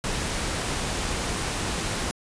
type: noise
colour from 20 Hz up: pink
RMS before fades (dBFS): -28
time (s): 0.04-2.11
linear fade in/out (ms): 0
effects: resampled to 22050 Hz